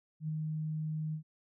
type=tone with ADSR envelope; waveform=sine; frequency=155.56 Hz; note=D#3; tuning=in tune; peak=-31 dBFS; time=0.2-1.23 s; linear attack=87 ms; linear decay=6 ms; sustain=-2 dB; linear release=94 ms; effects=none